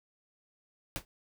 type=noise with exponential decay; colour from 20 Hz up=pink; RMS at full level=-31 dBFS; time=0.96-1.05 s; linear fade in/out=0 ms; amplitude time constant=19 ms; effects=none